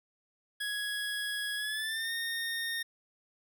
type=tone with pitch glide; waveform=25% pulse; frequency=1668 to 1840.1 Hz; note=G#6 to A#6; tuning=+7 to -23 cents; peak=-29 dBFS; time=0.6-2.83 s; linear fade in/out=10 ms; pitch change=+170 cents; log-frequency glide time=1.56-2.12 s; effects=none

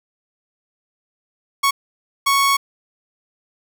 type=tone bursts at uneven times; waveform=sawtooth; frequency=1108.7 Hz; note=C#6; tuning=in tune; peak=-10 dBFS; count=2; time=1.63-1.71 / 2.26-2.57 s; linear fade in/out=10 ms; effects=none

